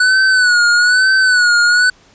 square tone with vibrato, 1480 Hz, F#6, in tune, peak -9 dBFS, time 0-1.9 s, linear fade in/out 5 ms, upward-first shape sine, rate 1.1 Hz, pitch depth 69 cents each way, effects pink hiss -48 dBFS RMS until 2.14 s + resampled to 16000 Hz

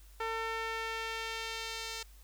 sawtooth tone with band-pass filter sweep, 450 Hz, A4, 39 cents sharp, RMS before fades -38 dBFS, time 0.2-2.03 s, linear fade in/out 5 ms, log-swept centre 1300 to 5000 Hz, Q 0.96, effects added 50 Hz sine -53 dBFS peak until 2.23 s + white hiss -63 dBFS RMS until 2.23 s

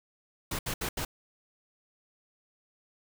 pink noise bursts at uneven times, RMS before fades -33 dBFS, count 4, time 0.51-0.59 / 0.66-0.74 / 0.81-0.89 / 0.97-1.05 s, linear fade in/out 5 ms, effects none

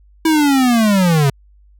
square linear sweep, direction down, 325.9 to 133.2 Hz, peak -11 dBFS, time 0.25-1.3 s, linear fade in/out 5 ms, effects added 50 Hz sine -45 dBFS peak until 1.79 s

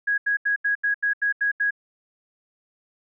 sine tone bursts, 1656 Hz, G#6, 5 cents flat, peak -19 dBFS, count 9, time 0.07-1.708 s, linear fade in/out 10 ms, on 110 ms, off 81 ms, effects none

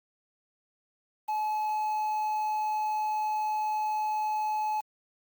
triangle tone with quantisation, 856 Hz, A5, 48 cents flat, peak -25 dBFS, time 1.28-4.81 s, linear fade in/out 10 ms, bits 8, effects Opus 24 kbps

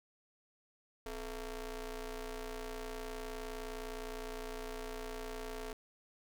sawtooth ring-modulated tone, 230.8 Hz, A#3, 17 cents flat, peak -34 dBFS, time 1.06-5.73 s, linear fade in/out 2 ms, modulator 201 Hz, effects none

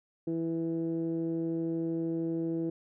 15% pulse tone with low-pass filter, 164.81 Hz, E3, in tune, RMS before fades -32 dBFS, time 0.27-2.7 s, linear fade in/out 5 ms, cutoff 370 Hz, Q 3.3, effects none

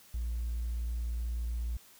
triangle tone, 58.27 Hz, A#1, in tune, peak -28 dBFS, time 0.14-1.77 s, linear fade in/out 5 ms, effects tanh soft clip ceiling -28 dBFS + white hiss -58 dBFS RMS until 1.99 s

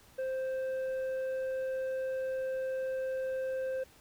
sine tone with tanh clipping, 523.3 Hz, C5, in tune, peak -33 dBFS, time 0.18-3.84 s, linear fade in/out 10 ms, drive 6 dB, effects pink hiss -60 dBFS RMS until 4 s

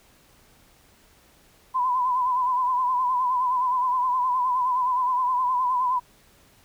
sine tone with vibrato, 1005 Hz, B5, 30 cents sharp, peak -20 dBFS, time 1.74-6 s, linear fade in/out 20 ms, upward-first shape triangle, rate 9.6 Hz, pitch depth 69 cents each way, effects pink hiss -57 dBFS RMS until 6.64 s

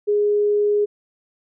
sine tone, 414.3 Hz, G#4, 4 cents flat, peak -15 dBFS, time 0.07-0.86 s, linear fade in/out 20 ms, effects none

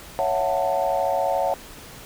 sine chord, F# minor seventh, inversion second, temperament just, 555 / 666 / 740 / 888 Hz, C#5 / E5 / F#5 / A5, +2 / +18 / 0 / +16 cents, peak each -24 / -25 / -24 / -27 dBFS, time 0.19-1.54 s, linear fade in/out 0 ms, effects tanh soft clip ceiling -10 dBFS + pink hiss -42 dBFS RMS until 2.05 s

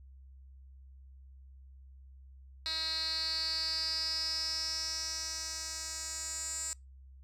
10% pulse tone with band-pass filter sweep, 320 Hz, D#4, 49 cents sharp, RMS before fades -36 dBFS, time 2.66-6.73 s, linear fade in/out 0 ms, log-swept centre 4000 to 7400 Hz, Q 7.8, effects noise-tail reverb RT60 0.2 s tail -24 dB re dry + added 66 Hz sine -51 dBFS peak until 7.23 s

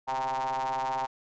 square ring-modulated tone, 66.6 Hz, C2, 31 cents sharp, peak -26 dBFS, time 0.07-1.07 s, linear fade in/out 20 ms, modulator 858 Hz, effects resampled to 16000 Hz

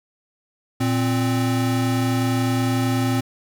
square tone pair together, 116.54 / 261.6 Hz, A#2 / C4, 0 / 0 cents, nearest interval octave + major second, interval 1400 cents, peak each -22 dBFS, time 0.8-3.21 s, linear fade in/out 10 ms, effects none

